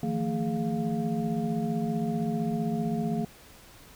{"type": "tone cluster", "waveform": "sine", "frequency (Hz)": [158.6, 174.1, 224.3, 417.1, 702], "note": ["D#3", "F3", "A3", "G#4", "F5"], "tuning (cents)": [33, -5, 34, 7, 9], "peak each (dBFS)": [-33, -33, -29, -36, -37], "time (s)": [0.03, 3.25], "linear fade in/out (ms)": 2, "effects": ["pink hiss -52 dBFS RMS until 3.95 s"]}